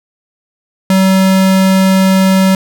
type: tone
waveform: square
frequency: 190.2 Hz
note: F#3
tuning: 48 cents sharp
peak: -7 dBFS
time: 0.9-2.55 s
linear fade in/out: 2 ms
effects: none